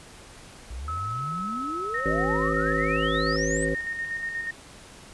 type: exponential sweep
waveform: sine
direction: up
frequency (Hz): 55.7 to 8450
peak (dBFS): -32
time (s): 0.7-3.65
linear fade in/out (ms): 10
type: tone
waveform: sine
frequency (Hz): 1294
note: E6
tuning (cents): -32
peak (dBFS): -29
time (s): 0.88-3.36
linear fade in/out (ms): 2
type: tone with tremolo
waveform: sine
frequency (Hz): 1843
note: A#6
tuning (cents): -20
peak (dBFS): -27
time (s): 1.94-4.51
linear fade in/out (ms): 5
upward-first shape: square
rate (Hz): 8.3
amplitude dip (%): 40
type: harmonic tone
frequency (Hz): 54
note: A1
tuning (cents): -32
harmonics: 1 / 3 / 5 / 7 / 9 / 10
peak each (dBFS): -31 / -31 / -31 / -31 / -31 / -31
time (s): 2.05-3.75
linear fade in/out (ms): 10
effects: pink hiss -47 dBFS RMS until 5.13 s + resampled to 24000 Hz